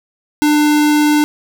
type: tone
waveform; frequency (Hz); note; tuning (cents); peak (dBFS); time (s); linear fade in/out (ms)
square; 298.6; D4; +29; -10; 0.42-1.24; 0
effects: none